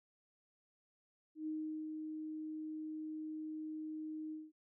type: tone with ADSR envelope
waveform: sine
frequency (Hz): 311.1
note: D#4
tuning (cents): 0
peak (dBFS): -37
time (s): 1.35-4.52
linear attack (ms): 120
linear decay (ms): 400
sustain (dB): -4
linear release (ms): 200
effects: none